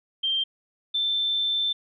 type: tone pair in turn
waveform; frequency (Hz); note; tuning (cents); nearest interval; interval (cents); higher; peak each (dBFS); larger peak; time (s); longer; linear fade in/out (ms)
sine; 3161 / 3548; G7 / A7; +14 / +14; major second; 200; second; -22; neither; 0.23-0.44 / 0.94-1.73; second; 10
effects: none